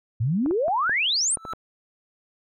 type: exponential sweep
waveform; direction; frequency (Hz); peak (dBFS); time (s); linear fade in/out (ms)
sine; up; 103.2 to 9740; -20; 0.2-1.36; 10
type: clicks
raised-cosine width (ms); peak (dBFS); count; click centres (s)
1; -21; 7; 0.461 / 0.51 / 0.682 / 0.895 / 1.372 / 1.452 / 1.535
type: tone with exponential growth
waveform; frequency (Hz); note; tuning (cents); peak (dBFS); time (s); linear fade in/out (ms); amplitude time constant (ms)
triangle; 1318.5; E6; 0; -24; 1.29-1.53; 0; 51
effects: none